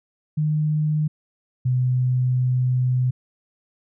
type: tone pair in turn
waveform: sine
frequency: 152.6 / 126.65 Hz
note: D#3 / B2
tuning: -33 / +44 cents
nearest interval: minor third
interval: 323 cents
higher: first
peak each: -18 / -17 dBFS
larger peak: second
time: 0.37-1.08 / 1.65-3.11 s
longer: second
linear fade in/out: 10 ms
effects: none